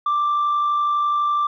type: tone with amplitude modulation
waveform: sine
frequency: 1177 Hz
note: D6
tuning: 3 cents sharp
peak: -14 dBFS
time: 0.06-1.47 s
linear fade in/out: 5 ms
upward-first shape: sine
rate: 52 Hz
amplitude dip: 25%
effects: tanh soft clip ceiling -15 dBFS